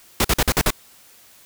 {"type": "noise bursts", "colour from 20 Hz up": "pink", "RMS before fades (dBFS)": -17, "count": 6, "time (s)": [0.2, 0.705], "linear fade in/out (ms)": 2, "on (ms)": 45, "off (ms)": 47, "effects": ["white hiss -50 dBFS RMS until 1.45 s"]}